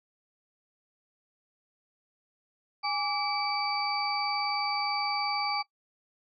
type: tone cluster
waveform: sine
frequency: 822 / 1161 / 2306 / 4621 Hz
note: G#5 / D6 / D7 / D8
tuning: -18 / -20 / -32 / -29 cents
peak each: -31 / -34 / -35 / -33 dBFS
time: 2.83-5.63 s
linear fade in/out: 20 ms
effects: noise-tail reverb RT60 0.1 s tail -19 dB re dry